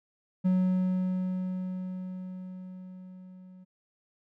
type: tone with level ramp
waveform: triangle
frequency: 184.6 Hz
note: F#3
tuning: 4 cents flat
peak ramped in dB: -19 to -46 dBFS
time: 0.44-3.65 s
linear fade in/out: 20 ms
effects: none